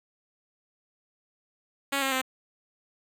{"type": "tone with pitch steps", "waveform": "5% pulse", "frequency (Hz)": [277.2, 268.7, 260.4], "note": ["C#4", "C4", "C4"], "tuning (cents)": [0, 46, -8], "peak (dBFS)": -14, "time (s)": [1.92, 2.217], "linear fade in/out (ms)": 10, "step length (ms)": 99, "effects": []}